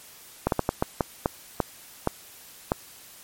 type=slowing click train; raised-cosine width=1 ms; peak=-7 dBFS; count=10; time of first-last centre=0.47-2.719 s; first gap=52 ms; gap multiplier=1.37; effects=white hiss -48 dBFS RMS until 3.23 s + MP3 64 kbps